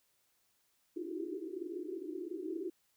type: band-pass noise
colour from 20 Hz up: white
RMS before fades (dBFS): -41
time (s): 0.96-2.7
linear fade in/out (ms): 5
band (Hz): 310 to 390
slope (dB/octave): 96
effects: white hiss -75 dBFS RMS until 2.96 s